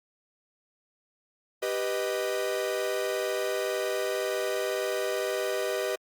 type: chord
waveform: 45% pulse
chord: G augmented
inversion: none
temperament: equal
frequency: 392 / 493.9 / 622.3 Hz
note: G4 / B4 / D#5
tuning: 0 / 0 / 0 cents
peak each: -32 dBFS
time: 1.62-5.96 s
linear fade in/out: 10 ms
effects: Opus 48 kbps